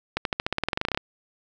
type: accelerating click train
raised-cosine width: 0.3 ms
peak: -8 dBFS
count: 17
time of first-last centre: 0.17-0.975 s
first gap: 82 ms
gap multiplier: 0.93
effects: none